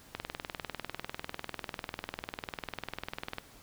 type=click train; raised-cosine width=0.3 ms; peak=-19 dBFS; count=66; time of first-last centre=0.15-3.384 s; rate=20.1 Hz; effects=pink hiss -56 dBFS RMS until 3.62 s